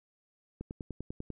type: click train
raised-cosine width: 3 ms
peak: -26 dBFS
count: 8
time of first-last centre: 0.61-1.303 s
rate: 10.1 Hz
effects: none